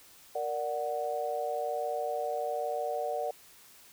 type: chord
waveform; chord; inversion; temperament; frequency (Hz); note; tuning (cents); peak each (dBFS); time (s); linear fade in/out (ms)
sine; Bb augmented; none; equal; 466.2 / 587.3 / 740; Bb4 / D5 / F#5; 0 / 0 / 0; -36 / -34 / -34; 0.35-3.31; 5
effects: white hiss -56 dBFS RMS until 3.92 s